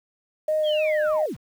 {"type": "tone with vibrato", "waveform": "sine", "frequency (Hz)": 614, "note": "D#5", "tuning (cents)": -23, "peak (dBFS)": -19, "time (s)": [0.48, 1.26], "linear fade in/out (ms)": 5, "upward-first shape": "sine", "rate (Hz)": 3.3, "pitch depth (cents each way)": 19}
{"type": "linear sweep", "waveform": "sine", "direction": "down", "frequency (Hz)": [3400, 53.3], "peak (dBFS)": -27, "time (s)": [0.63, 1.37], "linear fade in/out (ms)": 50}
{"effects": ["tanh soft clip ceiling -13 dBFS", "8-bit"]}